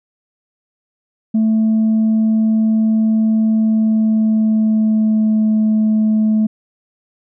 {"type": "tone with pitch glide", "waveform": "sine", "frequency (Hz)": [220, 216.6], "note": ["A3", "A3"], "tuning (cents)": [0, -27], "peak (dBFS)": -9, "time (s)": [1.34, 6.47], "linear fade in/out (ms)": 10, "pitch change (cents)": -27, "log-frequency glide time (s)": [3.54, 5.49], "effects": ["tanh soft clip ceiling -9 dBFS"]}